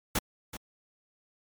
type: noise with echo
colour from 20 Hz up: pink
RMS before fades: -27 dBFS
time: 0.15-0.19 s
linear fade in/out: 5 ms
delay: 380 ms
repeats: 1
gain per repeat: -13 dB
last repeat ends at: 0.57 s
effects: MP3 96 kbps